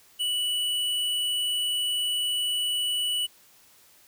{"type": "tone with tanh clipping", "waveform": "triangle", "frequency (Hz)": 2954, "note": "F#7", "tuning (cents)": -3, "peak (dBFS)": -26, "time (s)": [0.19, 3.27], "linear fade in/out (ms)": 20, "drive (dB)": 18, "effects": ["white hiss -57 dBFS RMS until 4.07 s"]}